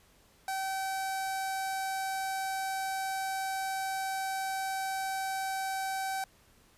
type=tone with notch filter; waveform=sawtooth; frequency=769 Hz; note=G5; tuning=33 cents flat; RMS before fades=-34 dBFS; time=0.48-6.24 s; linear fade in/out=2 ms; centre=2900 Hz; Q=1.7; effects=pink hiss -63 dBFS RMS until 6.77 s + resampled to 32000 Hz